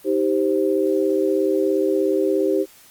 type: chord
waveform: sine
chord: C minor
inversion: first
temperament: equal with one note detuned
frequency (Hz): 315.1 / 392 / 523.3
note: Eb4 / G4 / C5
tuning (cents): +22 / 0 / 0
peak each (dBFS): -22 / -19 / -23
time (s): 0.04-2.66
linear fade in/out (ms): 50
effects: white hiss -49 dBFS RMS until 2.9 s + Opus 32 kbps